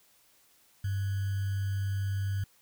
sine tone with sample-and-hold, 98 Hz, G2, in tune, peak -28 dBFS, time 0.84-2.44 s, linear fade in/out 5 ms, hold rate 1575 Hz, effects white hiss -64 dBFS RMS until 2.61 s

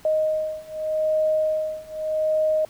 sine beating tone pair, 622.3 / 623.13 Hz, D#5 / D#5, 0 / +2 cents, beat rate 0.83 Hz, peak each -24 / -23 dBFS, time 0.05-2.65 s, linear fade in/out 2 ms, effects pink hiss -51 dBFS RMS until 2.69 s

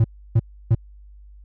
triangle tone bursts, 112.8 Hz, A2, 44 cents sharp, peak -10 dBFS, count 3, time 0-0.749 s, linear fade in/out 5 ms, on 43 ms, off 310 ms, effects added 50 Hz sine -42 dBFS peak until 1.44 s

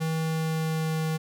square tone with pitch glide, 160.4 to 158.74 Hz, E3 to D#3, -47 to +35 cents, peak -26 dBFS, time 0-1.18 s, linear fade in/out 20 ms, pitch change -18 cents, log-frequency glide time 0.21-1.05 s, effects none

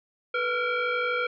sine tone with frequency modulation, 440 Hz, A4, in tune, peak -24 dBFS, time 0.34-1.27 s, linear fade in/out 5 ms, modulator 932 Hz, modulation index 2.2, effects none

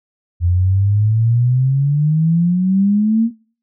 sine exponential sweep, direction up, 85.3 to 233.1 Hz, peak -11 dBFS, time 0.4-3.31 s, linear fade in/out 50 ms, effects noise-tail reverb RT60 0.4 s tail -20 dB re dry

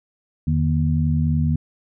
sine tone cluster, 82.5 / 152.7 / 236.5 Hz, E2 / D#3 / A#3, +2 / -32 / +25 cents, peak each -21 / -19 / -24 dBFS, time 0.47-1.56 s, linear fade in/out 5 ms, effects none

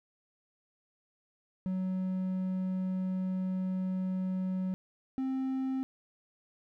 triangle tone pair in turn, 186.4 / 263.6 Hz, F#3 / C4, +13 / +13 cents, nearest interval tritone, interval 600 cents, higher second, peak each -28 dBFS, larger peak neither, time 1.66-4.74 / 5.18-5.83 s, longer first, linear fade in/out 0 ms, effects none

